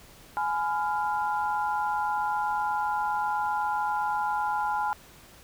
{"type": "chord", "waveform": "sine", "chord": "F diminished", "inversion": "first", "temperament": "just", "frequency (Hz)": [838.1, 1005.8, 1396.9], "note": ["Ab5", "Cb6", "F6"], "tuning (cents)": [16, 31, 0], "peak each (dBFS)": [-27, -31, -33], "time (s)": [0.37, 4.93], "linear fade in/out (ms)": 0, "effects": ["pink hiss -52 dBFS RMS until 5.43 s"]}